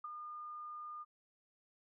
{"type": "tone with ADSR envelope", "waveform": "sine", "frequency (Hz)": 1214, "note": "D#6", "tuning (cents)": -43, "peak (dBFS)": -39, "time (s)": [0.04, 1.05], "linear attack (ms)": 6, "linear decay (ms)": 19, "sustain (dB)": -5, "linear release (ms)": 32, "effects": []}